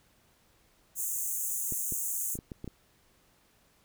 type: high-pass noise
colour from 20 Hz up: pink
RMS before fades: -33 dBFS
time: 0.95-2.38 s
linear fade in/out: 50 ms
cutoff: 6400 Hz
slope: 96 dB/octave
type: clicks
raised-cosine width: 3 ms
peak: -26 dBFS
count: 7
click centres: 1.723 / 1.923 / 2.354 / 2.389 / 2.518 / 2.644 / 2.677 s
effects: pink hiss -66 dBFS RMS until 3.84 s